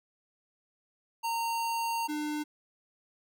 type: tone pair in turn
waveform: square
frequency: 921 / 300.3 Hz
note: A#5 / D4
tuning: -21 / +39 cents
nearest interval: octave + perfect fifth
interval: 1940 cents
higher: first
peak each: -30 / -32 dBFS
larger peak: first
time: 1.23-2.08 / 2.08-2.44 s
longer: first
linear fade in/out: 20 ms
effects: none